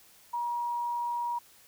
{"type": "tone", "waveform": "sine", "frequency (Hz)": 954, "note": "A#5", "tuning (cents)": 40, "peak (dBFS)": -29, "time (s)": [0.33, 1.39], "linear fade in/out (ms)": 10, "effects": ["white hiss -58 dBFS RMS until 1.67 s"]}